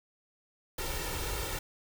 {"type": "noise with comb filter", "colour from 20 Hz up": "pink", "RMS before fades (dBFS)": -35, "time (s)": [0.78, 1.59], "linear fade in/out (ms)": 5, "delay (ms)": 2.2, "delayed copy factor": 0.7, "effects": []}